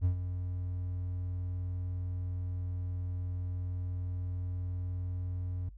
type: tone with ADSR envelope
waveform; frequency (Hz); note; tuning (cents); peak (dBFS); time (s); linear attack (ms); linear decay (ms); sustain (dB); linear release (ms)
triangle; 90.3; F#2; -42; -22; 0.01-5.69; 39; 100; -10; 3
effects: noise-tail reverb RT60 0.1 s tail -17 dB re dry + added 50 Hz sine -47 dBFS peak until 5.77 s